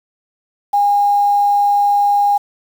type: tone with quantisation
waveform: sine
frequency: 814 Hz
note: G#5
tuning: 35 cents flat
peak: -10 dBFS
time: 0.73-2.38 s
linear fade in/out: 10 ms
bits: 6
effects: none